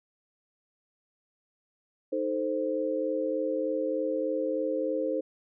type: chord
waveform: sine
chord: A diminished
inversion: second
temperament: equal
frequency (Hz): 311.1 / 440 / 523.3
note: Eb4 / A4 / C5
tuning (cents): 0 / 0 / 0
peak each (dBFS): -32 / -33 / -29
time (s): 2.12-5.21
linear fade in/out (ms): 10
effects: none